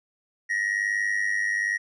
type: tone with amplitude modulation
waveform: triangle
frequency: 1893 Hz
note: A#6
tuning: 26 cents sharp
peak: -18 dBFS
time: 0.49-1.78 s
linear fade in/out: 20 ms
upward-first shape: sine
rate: 101 Hz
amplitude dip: 75%
effects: resampled to 22050 Hz